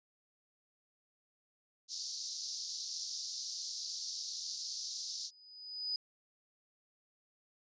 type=band-pass noise; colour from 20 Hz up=white; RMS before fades=-42 dBFS; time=1.88-5.31 s; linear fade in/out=50 ms; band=4300 to 6000 Hz; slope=48 dB/octave
type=tone with exponential growth; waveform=sine; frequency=4978 Hz; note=D#8; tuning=in tune; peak=-32 dBFS; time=5.08-5.96 s; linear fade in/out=2 ms; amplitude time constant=190 ms
effects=resampled to 16000 Hz